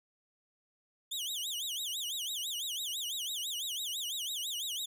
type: tone with vibrato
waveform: sawtooth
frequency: 3322 Hz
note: G#7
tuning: in tune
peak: -32 dBFS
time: 1.11-4.86 s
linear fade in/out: 10 ms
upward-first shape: sine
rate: 6 Hz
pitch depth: 260 cents each way
effects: none